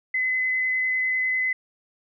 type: tone with vibrato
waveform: sine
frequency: 2029 Hz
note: B6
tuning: 46 cents sharp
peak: -21 dBFS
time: 0.14-1.53 s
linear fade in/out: 5 ms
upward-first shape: sine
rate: 10 Hz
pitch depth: 9 cents each way
effects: none